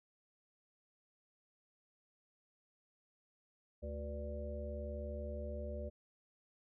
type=harmonic tone with a mistuned harmonic; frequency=73.42 Hz; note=D2; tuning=in tune; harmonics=1 / 3 / 5 / 7 / 8; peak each=-42 / -50 / -53 / -50 / -46 dBFS; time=3.82-5.9 s; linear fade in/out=20 ms; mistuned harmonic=7; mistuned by=-89 cents; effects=none